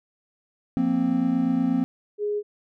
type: chord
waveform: triangle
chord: F suspended fourth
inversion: none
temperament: equal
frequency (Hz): 174.61 / 233.1 / 261.6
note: F3 / Bb3 / C4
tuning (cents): 0 / 0 / 0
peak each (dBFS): -26 / -23 / -20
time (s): 0.77-1.84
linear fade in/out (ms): 0
type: tone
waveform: sine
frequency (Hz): 415.3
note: G#4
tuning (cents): 0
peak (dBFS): -23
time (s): 2.18-2.43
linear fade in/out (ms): 50
effects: none